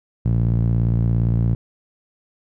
sawtooth tone with band-pass filter, 57.4 Hz, A#1, 26 cents flat, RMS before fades -18 dBFS, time 0.25-1.55 s, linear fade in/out 5 ms, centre 130 Hz, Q 2.4, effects none

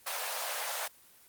pink high-pass noise, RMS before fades -35 dBFS, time 0.06-0.88 s, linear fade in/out 10 ms, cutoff 550 Hz, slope 48 dB/octave, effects white hiss -59 dBFS RMS until 1.28 s + Opus 24 kbps

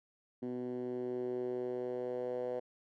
10% pulse tone with band-pass filter sweep, 124.3 Hz, B2, 12 cents sharp, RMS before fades -38 dBFS, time 0.42-2.6 s, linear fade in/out 10 ms, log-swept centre 290 to 520 Hz, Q 3.7, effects none

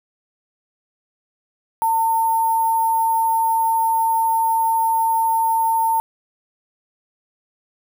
sine tone with sample-and-hold, 903 Hz, A5, 45 cents sharp, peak -15 dBFS, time 1.82-6 s, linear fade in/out 0 ms, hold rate 11025 Hz, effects none

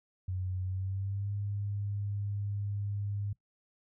sine tone with pitch glide, 92.6 to 101.57 Hz, F#2 to G#2, +2 to -38 cents, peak -32 dBFS, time 0.28-3.33 s, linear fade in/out 5 ms, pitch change +160 cents, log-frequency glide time 0.63-1.32 s, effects noise-tail reverb RT60 0.1 s tail -20 dB re dry

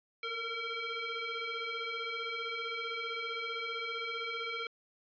sine tone with frequency modulation, 465.7 Hz, A#4, 2 cents flat, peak -35 dBFS, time 0.23-4.67 s, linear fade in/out 2 ms, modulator 916 Hz, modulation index 3.3, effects resampled to 11025 Hz

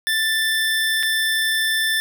25% pulse tone with dropouts, 1769 Hz, A6, 9 cents sharp, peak -14 dBFS, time 0.07-2 s, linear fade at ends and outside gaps 0 ms, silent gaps 1.028-1.032 s, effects none

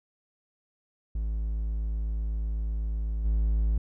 triangle tone with level steps, 54 Hz, A1, 32 cents flat, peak -25 / -20 dBFS, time 1.15-3.78 s, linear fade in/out 5 ms, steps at 3.24 s, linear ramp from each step 20 ms, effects none

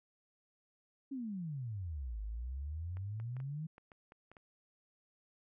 sine exponential two-way sweep, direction down then up, 282.1 to 50.7 to 161.9 Hz, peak -38 dBFS, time 1.11-3.67 s, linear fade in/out 10 ms, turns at 2.21 s
clicks, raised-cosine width 0.5 ms, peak -40 dBFS, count 9, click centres 2.97 / 3.2 / 3.367 / 3.402 / 3.781 / 3.918 / 4.121 / 4.316 / 4.368 s
effects none

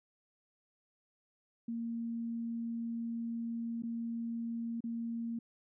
sine tone with dropouts, 231.5 Hz, A#3, 12 cents flat, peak -35 dBFS, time 1.68-5.39 s, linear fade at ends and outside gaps 5 ms, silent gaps 3.823-3.834 / 4.806-4.839 s, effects none

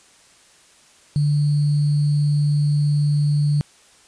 sine tone with sample-and-hold, 146.9 Hz, D3, 1 cent sharp, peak -15 dBFS, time 1.16-3.61 s, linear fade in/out 0 ms, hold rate 4410 Hz, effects white hiss -52 dBFS RMS until 4.07 s + resampled to 22050 Hz

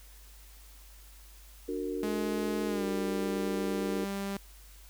sine chord, D augmented, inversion none, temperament just, 293.7 / 367.1 / 458.9 Hz, D4 / F#4 / A#4, 0 / -14 / -27 cents, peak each -36 dBFS, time 1.68-4.05 s, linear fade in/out 10 ms
sawtooth tone with pitch glide, 210.8 to 197.82 Hz, G#3 to G3, +26 to +16 cents, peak -29 dBFS, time 2.03-4.37 s, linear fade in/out 2 ms, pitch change -110 cents, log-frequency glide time 2.66-2.85 s
effects added 50 Hz sine -51 dBFS peak until 4.89 s + white hiss -57 dBFS RMS until 4.89 s

